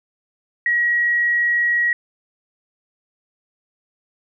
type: tone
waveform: sine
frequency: 1907 Hz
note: A#6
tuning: 39 cents sharp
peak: -15 dBFS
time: 0.66-1.93 s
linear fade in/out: 2 ms
effects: none